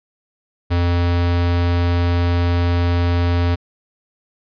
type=tone; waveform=square; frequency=87 Hz; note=F2; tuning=6 cents flat; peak=-15 dBFS; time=0.7-3.56 s; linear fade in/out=20 ms; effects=resampled to 11025 Hz